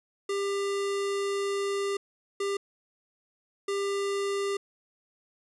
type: tone bursts at uneven times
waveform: square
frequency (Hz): 398.4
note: G4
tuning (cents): +28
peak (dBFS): -28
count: 3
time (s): 0.29-1.97 / 2.4-2.57 / 3.68-4.57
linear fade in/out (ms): 5
effects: resampled to 24000 Hz